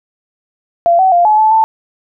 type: tone with pitch steps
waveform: sine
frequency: 685 / 757 / 697 / 854 / 869 / 885 Hz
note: F5 / F#5 / F5 / G#5 / A5 / A5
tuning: -34 / +39 / -4 / +48 / -22 / +10 cents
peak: -6 dBFS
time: 0.86-1.64 s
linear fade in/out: 0 ms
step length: 130 ms
effects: none